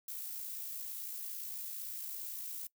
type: noise with amplitude modulation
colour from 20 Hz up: violet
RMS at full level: -41 dBFS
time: 0.08-2.67 s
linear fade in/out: 5 ms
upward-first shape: sine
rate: 57.7 Hz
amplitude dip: 35%
effects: noise-tail reverb RT60 0.1 s tail -21 dB re dry